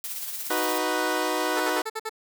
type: noise with tremolo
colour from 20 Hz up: blue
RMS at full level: -32 dBFS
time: 0.04-0.78 s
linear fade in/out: 0 ms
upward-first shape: sine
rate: 17 Hz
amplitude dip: 40%
type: chord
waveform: 15% pulse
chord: B major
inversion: first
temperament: equal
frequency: 311.1 / 370 / 493.9 Hz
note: D#4 / F#4 / B4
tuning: 0 / 0 / 0 cents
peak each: -22 dBFS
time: 0.5-1.82 s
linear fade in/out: 5 ms
type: tone bursts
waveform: 15% pulse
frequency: 440 Hz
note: A4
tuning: in tune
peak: -22 dBFS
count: 6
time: 1.56-2.095 s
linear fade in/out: 10 ms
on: 45 ms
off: 53 ms
effects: none